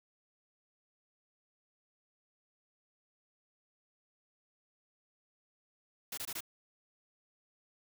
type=noise bursts; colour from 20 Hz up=white; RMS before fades=-40 dBFS; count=4; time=6.12-6.406 s; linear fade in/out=5 ms; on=55 ms; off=22 ms; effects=none